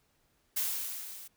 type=noise with level ramp; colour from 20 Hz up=blue; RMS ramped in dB=-30 to -48 dBFS; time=0.56-1.28 s; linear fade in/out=10 ms; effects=pink hiss -72 dBFS RMS until 1.36 s